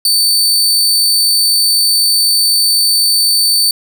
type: tone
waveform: sawtooth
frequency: 4548 Hz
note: C#8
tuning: 44 cents sharp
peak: -6 dBFS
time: 0.05-3.71 s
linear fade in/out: 2 ms
effects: none